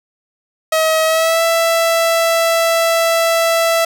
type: tone with pitch glide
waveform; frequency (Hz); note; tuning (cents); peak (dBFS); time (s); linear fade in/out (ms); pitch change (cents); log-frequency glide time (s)
sawtooth; 637 to 663.3; D#5 to E5; +41 to +11; -8; 0.72-3.85; 5; +70; 1.05-1.43
effects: none